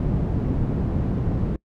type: low-pass noise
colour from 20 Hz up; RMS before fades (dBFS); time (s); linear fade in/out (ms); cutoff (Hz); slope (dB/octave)
white; -23; 0-1.56; 2; 190; 12
effects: noise-tail reverb RT60 0.1 s tail -24 dB re dry